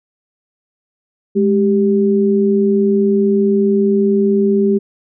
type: tone pair together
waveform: sine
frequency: 208 / 392.7 Hz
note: G#3 / G4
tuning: +3 / +3 cents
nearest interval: major seventh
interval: 1100 cents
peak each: -13 dBFS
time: 1.35-4.79 s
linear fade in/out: 20 ms
effects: none